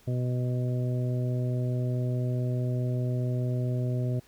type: harmonic tone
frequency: 124.7 Hz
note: B2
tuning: 17 cents sharp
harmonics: 1 / 2 / 3 / 4 / 5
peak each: -26 / -36 / -38 / -43 / -40 dBFS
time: 0.07-4.2 s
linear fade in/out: 10 ms
effects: pink hiss -59 dBFS RMS until 4.27 s